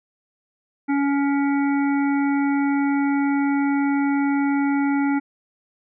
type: harmonic tone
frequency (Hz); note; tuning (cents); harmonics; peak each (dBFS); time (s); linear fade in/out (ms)
280.9; C#4; +23; 1 / 3 / 5 / 7 / 8; -18 / -28 / -32 / -35 / -36; 0.88-5.2; 20
effects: none